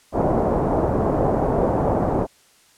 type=low-pass noise; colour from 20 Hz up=white; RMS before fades=-20 dBFS; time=0.12-2.27 s; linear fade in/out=50 ms; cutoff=760 Hz; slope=24 dB/octave; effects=white hiss -55 dBFS RMS until 2.77 s + low-pass 10000 Hz 12 dB/octave